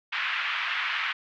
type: band-pass noise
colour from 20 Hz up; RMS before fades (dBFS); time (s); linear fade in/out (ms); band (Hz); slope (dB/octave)
white; -29; 0.12-1.13; 10; 1200 to 2800; 24
effects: low-pass 5000 Hz 12 dB/octave